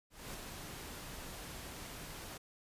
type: noise with ADSR envelope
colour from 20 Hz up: pink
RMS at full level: -44 dBFS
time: 0.1-2.38 s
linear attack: 240 ms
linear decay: 4 ms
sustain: -3 dB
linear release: 11 ms
effects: resampled to 32000 Hz